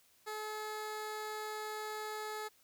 15% pulse tone, 428.5 Hz, A4, 46 cents flat, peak -33 dBFS, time 0.26-2.49 s, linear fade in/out 20 ms, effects white hiss -68 dBFS RMS until 2.63 s

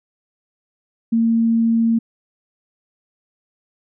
sine tone, 228.5 Hz, A#3, 34 cents flat, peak -13 dBFS, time 1.12-1.99 s, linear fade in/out 10 ms, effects none

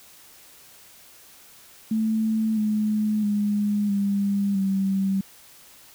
sine tone with pitch steps, 220 / 213.1 / 206.5 / 200 / 193.75 Hz, A3 / G#3 / G#3 / G3 / G3, 0 / +45 / -10 / +35 / -20 cents, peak -20 dBFS, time 1.91-5.21 s, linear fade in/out 5 ms, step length 660 ms, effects white hiss -50 dBFS RMS until 5.94 s

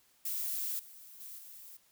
violet noise with level steps, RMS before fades -36 / -53 / -47 / -51 dBFS, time 0.25-1.77 s, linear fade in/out 5 ms, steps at 0.79 / 1.2 / 1.38 s, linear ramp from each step 5 ms, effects white hiss -68 dBFS RMS until 1.91 s

